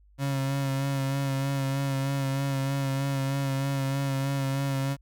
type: tone with vibrato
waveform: 35% pulse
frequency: 136.9 Hz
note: C#3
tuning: 21 cents flat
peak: -24 dBFS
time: 0.18-4.97 s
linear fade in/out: 50 ms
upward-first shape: sine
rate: 3.2 Hz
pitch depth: 26 cents each way
effects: added 50 Hz sine -55 dBFS peak until 5.01 s